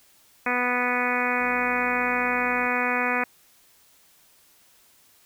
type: harmonic tone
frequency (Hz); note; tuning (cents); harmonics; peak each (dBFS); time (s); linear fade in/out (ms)
246.9; B3; 0; 1 / 2 / 3 / 4 / 5 / 6 / 7 / 8 / 9 / 10; -31 / -31 / -31 / -31 / -31 / -31 / -31 / -31 / -31 / -31; 0.46-3.24; 5
type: click train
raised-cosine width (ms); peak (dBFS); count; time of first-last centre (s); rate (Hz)
2; -37; 119; 1.41-2.665; 94
effects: white hiss -58 dBFS RMS until 5.25 s